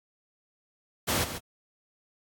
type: noise with echo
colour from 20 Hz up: pink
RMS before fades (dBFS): -26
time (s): 1.07-1.25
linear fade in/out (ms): 20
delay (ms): 140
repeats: 1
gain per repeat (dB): -10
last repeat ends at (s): 1.39
effects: high-pass 80 Hz 12 dB/octave + AAC 64 kbps